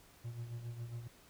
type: tone with tremolo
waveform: triangle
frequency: 118 Hz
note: A#2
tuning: 22 cents sharp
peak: -37 dBFS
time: 0.24-1.08 s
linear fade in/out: 10 ms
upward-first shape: sine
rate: 7.3 Hz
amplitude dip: 60%
effects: pink hiss -62 dBFS RMS until 1.29 s